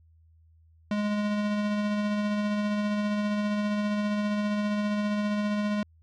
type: tone with tremolo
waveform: square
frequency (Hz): 208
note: G#3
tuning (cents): +3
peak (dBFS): -25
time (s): 0.91-5.83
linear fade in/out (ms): 2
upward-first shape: sine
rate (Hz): 15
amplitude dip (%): 25
effects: added 81 Hz sine -56 dBFS peak until 6.02 s + low-pass 4000 Hz 12 dB/octave